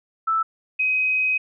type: tone pair in turn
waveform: sine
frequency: 1319 / 2523 Hz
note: E6 / D#7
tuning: +1 / +23 cents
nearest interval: major seventh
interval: 1122 cents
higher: second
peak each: -18 dBFS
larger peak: neither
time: 0.27-0.43 / 0.79-1.38 s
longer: second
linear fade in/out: 10 ms
effects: none